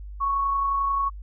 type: tone with amplitude modulation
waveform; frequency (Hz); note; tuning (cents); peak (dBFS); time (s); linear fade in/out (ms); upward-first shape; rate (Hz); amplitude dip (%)
sine; 1108.7; C#6; 0; -20; 0.2-1.1; 20; sine; 31.3; 25
effects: added 50 Hz sine -35 dBFS peak until 1.22 s